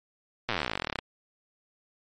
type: slowing click train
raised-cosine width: 0.3 ms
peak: -12 dBFS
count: 30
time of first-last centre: 0.49-0.989 s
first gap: 8 ms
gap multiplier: 1.05
effects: MP3 48 kbps